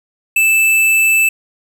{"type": "tone with hard clipping", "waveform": "sine", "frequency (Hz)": 2637, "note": "E7", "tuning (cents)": 0, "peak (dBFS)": -10, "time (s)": [0.36, 1.29], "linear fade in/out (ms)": 5, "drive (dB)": 17, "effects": []}